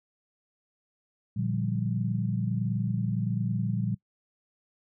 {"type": "chord", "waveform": "sine", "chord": "G minor seventh", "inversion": "first", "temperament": "equal", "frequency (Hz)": [116.54, 146.83, 174.61, 196], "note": ["Bb2", "D3", "F3", "G3"], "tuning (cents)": [0, 0, 0, 0], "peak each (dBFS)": [-29, -35, -32, -32], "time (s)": [1.36, 3.95], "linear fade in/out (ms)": 10, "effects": ["noise-tail reverb RT60 0.1 s tail -23 dB re dry"]}